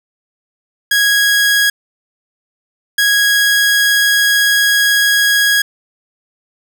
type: tone bursts at uneven times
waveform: sawtooth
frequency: 1653 Hz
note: G#6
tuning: 9 cents flat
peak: -6 dBFS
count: 2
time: 0.91-1.7 / 2.98-5.62 s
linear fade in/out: 5 ms
effects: none